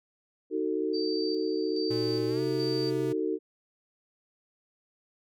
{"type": "chord", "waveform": "sine", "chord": "D# diminished", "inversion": "none", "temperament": "just", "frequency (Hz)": [311.1, 373.4, 448], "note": ["D#4", "F#4", "A4"], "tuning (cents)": [0, 16, 31], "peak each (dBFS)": -31, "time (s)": [0.5, 3.39], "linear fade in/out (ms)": 50}
{"type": "tone with tremolo", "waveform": "sine", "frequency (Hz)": 4641, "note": "D8", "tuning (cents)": -21, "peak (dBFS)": -35, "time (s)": [0.93, 2.91], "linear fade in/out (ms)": 20, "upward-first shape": "square", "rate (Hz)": 1.2, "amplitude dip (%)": 60}
{"type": "tone with pitch glide", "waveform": "square", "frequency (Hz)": [117.5, 132.65], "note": ["A#2", "C3"], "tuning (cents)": [14, 24], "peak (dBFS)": -35, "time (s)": [1.9, 3.13], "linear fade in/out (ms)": 10, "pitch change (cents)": 210, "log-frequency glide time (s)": [2.28, 2.41]}
{"effects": []}